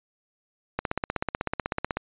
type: click train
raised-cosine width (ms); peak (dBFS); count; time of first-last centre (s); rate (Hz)
0.5; -11; 20; 0.79-1.97; 16.1
effects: resampled to 8000 Hz